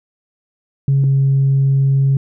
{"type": "tone pair in turn", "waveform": "sine", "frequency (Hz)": [137.6, 136.57], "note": ["C#3", "C#3"], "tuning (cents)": [-12, -25], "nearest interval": "unison", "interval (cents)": 13, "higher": "first", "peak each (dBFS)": -9, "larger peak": "neither", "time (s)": [[0.88, 1.04], [1.04, 2.17]], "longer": "second", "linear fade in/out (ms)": 2, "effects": ["tanh soft clip ceiling -7 dBFS"]}